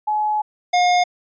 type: tone pair in turn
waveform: sine / square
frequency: 849 / 715.4 Hz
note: G#5 / F5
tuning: +38 / +41 cents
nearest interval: minor third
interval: 297 cents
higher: first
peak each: -17 / -14 dBFS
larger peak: second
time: 0.07-0.42 / 0.73-1.04 s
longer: first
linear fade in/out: 10 ms
effects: resampled to 16000 Hz